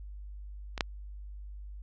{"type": "clicks", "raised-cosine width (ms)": 0.2, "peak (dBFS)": [-18, -8], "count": 2, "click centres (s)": [0.778, 0.808], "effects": ["added 50 Hz sine -41 dBFS peak until 1.82 s", "low-pass 5000 Hz 12 dB/octave"]}